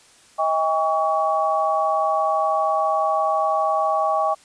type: tone cluster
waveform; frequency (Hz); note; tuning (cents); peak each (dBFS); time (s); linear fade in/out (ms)
sine; 635 / 803 / 1128; D#5 / G5 / C#6; +35 / +41 / +30; -22; 0.38-4.35; 20
effects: white hiss -52 dBFS RMS until 4.44 s + resampled to 22050 Hz